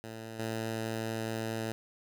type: tone with level steps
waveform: 10% pulse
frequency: 112.2 Hz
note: A2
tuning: 34 cents sharp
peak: -33 / -25 dBFS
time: 0.04-1.72 s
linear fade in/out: 0 ms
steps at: 0.39 s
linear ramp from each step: 2 ms
effects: none